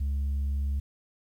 sine tone, 69.8 Hz, C#2, 13 cents sharp, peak -23 dBFS, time 0-0.8 s, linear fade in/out 10 ms, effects tanh soft clip ceiling -25 dBFS + 10-bit

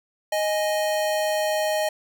square tone pair together, 622.3 / 830.7 Hz, D#5 / G#5, 0 / 0 cents, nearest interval perfect fourth, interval 500 cents, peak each -23 / -29 dBFS, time 0.32-1.89 s, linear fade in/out 5 ms, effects none

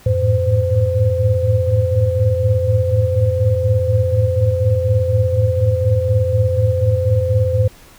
sine tone cluster, 89.1 / 105.8 / 109.9 / 514 Hz, F2 / G#2 / A2 / C5, +35 / +33 / -2 / -31 cents, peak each -18 dBFS, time 0.06-7.68 s, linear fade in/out 5 ms, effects pink hiss -45 dBFS RMS until 7.98 s

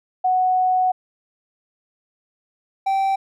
sine / triangle tone pair in turn, 740 / 777.3 Hz, F#5 / G5, 0 / -15 cents, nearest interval minor second, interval 85 cents, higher second, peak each -15 dBFS, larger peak neither, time 0.24-0.92 / 2.86-3.16 s, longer first, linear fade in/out 10 ms, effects none

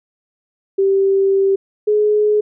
sine tone pair in turn, 390 / 421.1 Hz, G4 / G#4, -9 / +24 cents, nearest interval minor second, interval 133 cents, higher second, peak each -11 dBFS, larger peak neither, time 0.78-1.56 / 1.87-2.41 s, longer first, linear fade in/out 10 ms, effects none

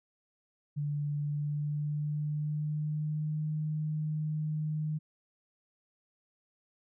sine tone with pitch glide, 146.3 to 153.66 Hz, D3 to D#3, -6 to -21 cents, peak -30 dBFS, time 0.76-4.99 s, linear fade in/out 20 ms, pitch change +85 cents, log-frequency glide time 1.16-3.49 s, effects none

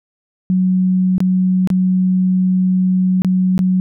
sine tone with dropouts, 185 Hz, F#3, in tune, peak -11 dBFS, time 0.5-3.8 s, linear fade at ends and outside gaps 0 ms, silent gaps 1.181-1.204 / 1.674-1.702 / 3.22-3.247 / 3.579-3.591 s, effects none

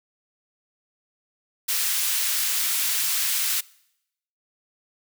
white high-pass noise, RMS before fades -24 dBFS, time 1.68-3.61 s, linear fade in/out 10 ms, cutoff 1700 Hz, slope 12 dB/octave, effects noise-tail reverb RT60 0.8 s tail -23 dB re dry

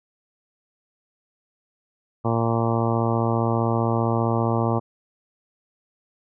harmonic tone, 115.2 Hz, A#2, 20 cents flat, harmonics 1 / 2 / 3 / 4 / 5 / 6 / 7 / 8 / 9 / 10, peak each -23 / -26 / -28 / -29 / -30 / -31 / -31 / -32 / -33 / -33 dBFS, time 2.24-4.8 s, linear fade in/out 20 ms, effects none

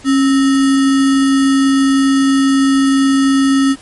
sine tone with sample-and-hold, 272.1 Hz, C#4, 32 cents flat, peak -8 dBFS, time 0.04-3.76 s, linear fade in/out 50 ms, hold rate 1575 Hz, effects pink hiss -40 dBFS RMS until 3.81 s + MP3 48 kbps

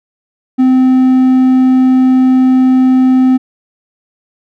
triangle tone, 258 Hz, C4, 24 cents flat, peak -3 dBFS, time 0.58-3.38 s, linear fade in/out 20 ms, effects none

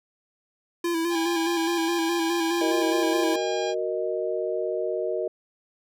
square tone with vibrato, 335.8 Hz, E4, 32 cents sharp, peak -24 dBFS, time 0.84-3.36 s, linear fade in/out 5 ms, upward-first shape square, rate 4.8 Hz, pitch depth 38 cents each way
harmonic tone, 810 Hz, G#5, 43 cents flat, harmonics 1 / 2 / 3 / 4 / 5 / 6 / 7 / 9, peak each -32 / -40 / -40 / -38 / -43 / -44 / -43 / -47 dBFS, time 1.09-3.75 s, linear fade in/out 50 ms
sine chord, D# minor, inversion first, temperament equal, 370 / 466.2 / 622.3 Hz, F#4 / A#4 / D#5, 0 / 0 / 0 cents, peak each -29 dBFS, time 2.61-5.28 s, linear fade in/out 5 ms
effects none

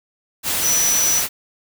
sine tone in noise, 5920 Hz, F#8, in tune, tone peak -16 dBFS, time 0.61-1.23 s, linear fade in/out 50 ms, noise white, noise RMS -21 dBFS, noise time 0.43-1.29 s, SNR +2 dB, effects none

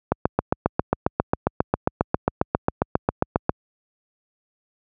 click train, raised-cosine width 1 ms, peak -3 dBFS, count 26, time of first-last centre 0.12-3.494 s, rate 7.41 Hz, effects high-pass 60 Hz 12 dB/octave

